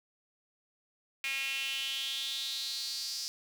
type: tone with high-pass filter sweep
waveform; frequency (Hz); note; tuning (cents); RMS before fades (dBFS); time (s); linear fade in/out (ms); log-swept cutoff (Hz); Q
sawtooth; 271.4; C#4; -36; -36; 1.24-3.28; 0; 2400 to 5100; 5.6
effects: none